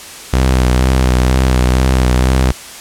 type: tone with vibrato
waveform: sawtooth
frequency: 63.6 Hz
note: C2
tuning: 48 cents flat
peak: -5 dBFS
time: 0.33-2.52 s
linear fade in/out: 5 ms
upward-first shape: sine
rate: 2.1 Hz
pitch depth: 38 cents each way
effects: white hiss -31 dBFS RMS until 2.8 s + low-pass 10000 Hz 12 dB/octave